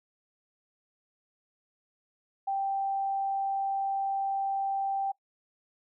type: tone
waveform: sine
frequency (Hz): 784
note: G5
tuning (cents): 0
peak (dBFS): -27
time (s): 2.47-5.12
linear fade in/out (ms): 10
effects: noise-tail reverb RT60 0.1 s tail -21 dB re dry